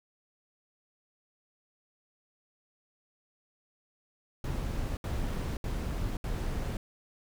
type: noise bursts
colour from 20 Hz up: brown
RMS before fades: -33 dBFS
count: 4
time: 4.44-6.77 s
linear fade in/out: 2 ms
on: 530 ms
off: 70 ms
effects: none